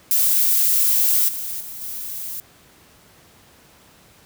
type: noise with level steps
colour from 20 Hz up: violet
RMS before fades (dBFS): -17 / -28 / -34 / -30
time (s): 0.11-2.4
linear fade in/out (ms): 0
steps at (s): 1.28 / 1.6 / 1.81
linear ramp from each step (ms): 10
effects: pink hiss -51 dBFS RMS until 4.25 s + high-pass 60 Hz 12 dB/octave